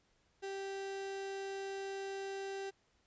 35% pulse tone, 390.9 Hz, G4, 5 cents flat, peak -38 dBFS, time 0.42-2.71 s, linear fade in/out 20 ms, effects pink hiss -74 dBFS RMS until 3.06 s + resampled to 16000 Hz

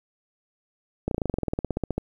slowing click train, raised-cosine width 2 ms, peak -12 dBFS, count 19, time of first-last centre 1.08-1.98 s, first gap 32 ms, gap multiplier 1.05, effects 9-bit

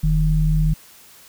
sine tone pair together, 41.56 / 155.56 Hz, E1 / D#3, +15 / 0 cents, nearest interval octave + major seventh, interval 2285 cents, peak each -17 dBFS, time 0.03-0.74 s, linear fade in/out 10 ms, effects white hiss -47 dBFS RMS until 1.28 s

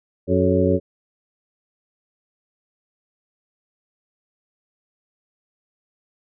harmonic tone with a mistuned harmonic, 92.6 Hz, F#2, 2 cents sharp, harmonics 1 / 2 / 3 / 4 / 5 / 6, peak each -22 / -22 / -22 / -22 / -22 / -22 dBFS, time 0.27-0.8 s, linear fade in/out 50 ms, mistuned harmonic 5, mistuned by -100 cents, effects none

